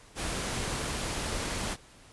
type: noise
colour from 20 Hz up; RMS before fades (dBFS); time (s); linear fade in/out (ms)
pink; -33; 0.15-1.77; 50
effects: pink hiss -55 dBFS RMS until 2.12 s + resampled to 24000 Hz